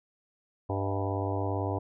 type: harmonic tone with a mistuned harmonic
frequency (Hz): 98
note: G2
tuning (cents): 0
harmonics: 1 / 3 / 4 / 5 / 6 / 7 / 8 / 9 / 10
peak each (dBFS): -31 / -36 / -37 / -38 / -39 / -39 / -40 / -41 / -41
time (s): 0.69-1.79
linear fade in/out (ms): 10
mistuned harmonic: 6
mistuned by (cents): +77
effects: none